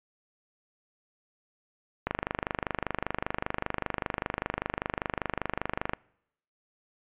click train, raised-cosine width 0.5 ms, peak -13 dBFS, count 98, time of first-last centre 2.07-5.935 s, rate 25.1 Hz, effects noise-tail reverb RT60 0.8 s tail -26 dB re dry + resampled to 8000 Hz

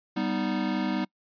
square chord, G augmented, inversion none, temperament equal, 196 / 246.9 / 311.1 Hz, G3 / B3 / D#4, 0 / 0 / 0 cents, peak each -31 dBFS, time 0.16-1.05 s, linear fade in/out 10 ms, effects noise-tail reverb RT60 0.1 s tail -26 dB re dry + resampled to 11025 Hz

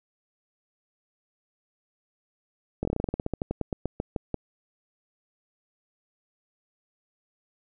slowing click train, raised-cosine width 2 ms, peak -14 dBFS, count 21, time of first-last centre 2.83-4.343 s, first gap 21 ms, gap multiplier 1.12, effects none

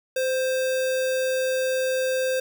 sine tone with sample-and-hold, 518 Hz, C5, 17 cents flat, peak -21 dBFS, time 0.16-2.4 s, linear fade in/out 5 ms, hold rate 2100 Hz, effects none

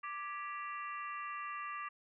harmonic tone with a mistuned harmonic, 392 Hz, G4, in tune, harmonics 3 / 4 / 5 / 6 / 7, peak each -41 / -51 / -48 / -54 / -50 dBFS, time 0.03-1.89 s, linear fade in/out 10 ms, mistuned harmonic 4, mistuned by +110 cents, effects none

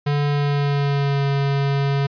square tone with pitch glide, 144.8 to 139.63 Hz, D3 to C#3, -24 to +13 cents, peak -18 dBFS, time 0.06-2.07 s, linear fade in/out 10 ms, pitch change -63 cents, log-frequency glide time 0.28-1.25 s, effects resampled to 11025 Hz

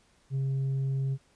sine tone with tanh clipping, 135 Hz, C#3, 45 cents flat, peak -27 dBFS, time 0.3-1.18 s, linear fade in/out 50 ms, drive 2 dB, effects pink hiss -65 dBFS RMS until 1.35 s + resampled to 22050 Hz

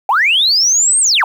sine linear two-way sweep, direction up then down, 731 to 8730 to 731 Hz, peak -8 dBFS, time 0.09-1.24 s, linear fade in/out 2 ms, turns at 1 s, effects tanh soft clip ceiling -4 dBFS + 7-bit

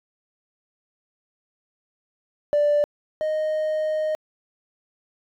triangle tone pair in turn, 587.3 / 619.9 Hz, D5 / D#5, 0 / -7 cents, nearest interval minor second, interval 93 cents, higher second, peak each -13 / -19 dBFS, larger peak first, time 2.53-2.84 / 3.21-4.15 s, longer second, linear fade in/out 0 ms, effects tanh soft clip ceiling -13 dBFS

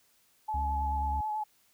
sine tone with vibrato, 855 Hz, A5, 50 cents flat, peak -30 dBFS, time 0.48-1.44 s, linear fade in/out 10 ms, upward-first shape sine, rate 9.2 Hz, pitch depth 24 cents each way
harmonic tone, 70.7 Hz, C#2, 35 cents sharp, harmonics 1 / 3 / 4, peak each -31 / -49 / -52 dBFS, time 0.54-1.21 s, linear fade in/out 5 ms
effects white hiss -67 dBFS RMS until 1.73 s

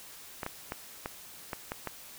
clicks, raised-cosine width 0.5 ms, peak -19 dBFS, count 7, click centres 0.432 / 0.464 / 0.721 / 1.059 / 1.532 / 1.719 / 1.873 s, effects white hiss -49 dBFS RMS until 2.18 s

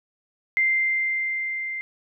sine tone with level ramp, 2090 Hz, C7, 2 cents flat, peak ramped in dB -17 to -28 dBFS, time 0.57-1.81 s, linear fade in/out 0 ms, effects none

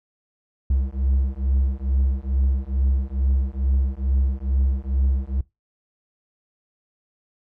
triangle beating tone pair, 65.41 / 67.71 Hz, C2 / C#2, 0 / -40 cents, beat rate 2.3 Hz, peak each -20 dBFS, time 0.7-5.41 s, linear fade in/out 5 ms, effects noise-tail reverb RT60 0.2 s tail -21 dB re dry

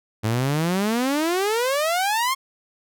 sawtooth exponential sweep, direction up, 105.2 to 1094 Hz, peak -16 dBFS, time 0.23-2.35 s, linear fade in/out 20 ms, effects none

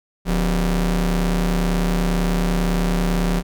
45% pulse ring-modulated tone, 108.1 Hz, A2, 30 cents flat, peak -14 dBFS, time 0.25-3.43 s, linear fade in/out 50 ms, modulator 69.1 Hz, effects none

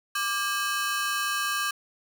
sawtooth ring-modulated tone, 1396.9 Hz, F6, in tune, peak -19 dBFS, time 0.15-1.71 s, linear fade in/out 5 ms, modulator 219 Hz, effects 10-bit

